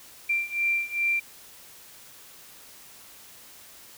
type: beating tone pair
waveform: sine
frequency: 2361 / 2363.5 Hz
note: D7 / D7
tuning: +9 / +10 cents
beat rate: 2.5 Hz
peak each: -28 / -26 dBFS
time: 0.29-1.2 s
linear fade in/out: 10 ms
effects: white hiss -49 dBFS RMS until 3.97 s